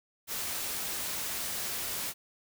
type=noise; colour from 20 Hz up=white; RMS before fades=-35 dBFS; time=0.27-2.14 s; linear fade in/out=50 ms; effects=none